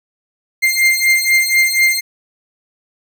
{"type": "beating tone pair", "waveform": "40% pulse", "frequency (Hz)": [2100, 2104.1], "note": ["C7", "C7"], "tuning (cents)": [6, 9], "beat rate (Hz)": 4.1, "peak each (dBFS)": -13, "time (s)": [0.62, 2.01], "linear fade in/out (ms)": 20, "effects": []}